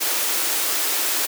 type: high-pass noise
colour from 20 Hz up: white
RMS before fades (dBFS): -22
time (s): 0-1.27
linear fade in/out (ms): 20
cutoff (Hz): 270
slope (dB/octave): 48
effects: none